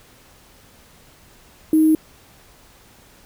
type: tone with sample-and-hold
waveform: sine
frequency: 313.7 Hz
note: D#4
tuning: 14 cents sharp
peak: -11 dBFS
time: 1.73-1.95 s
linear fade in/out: 2 ms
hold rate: 11025 Hz
effects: pink hiss -50 dBFS RMS until 3.25 s